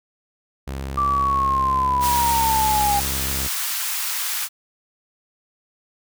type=tone; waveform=sawtooth; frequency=67.5 Hz; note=C#2; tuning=45 cents flat; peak=-23 dBFS; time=0.67-3.48 s; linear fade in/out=10 ms
type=linear sweep; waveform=sine; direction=down; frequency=1174.7 to 806 Hz; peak=-17 dBFS; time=0.97-3 s; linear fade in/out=10 ms
type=high-pass noise; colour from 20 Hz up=white; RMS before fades=-25 dBFS; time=2-4.49 s; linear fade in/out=50 ms; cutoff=900 Hz; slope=24 dB/octave
effects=none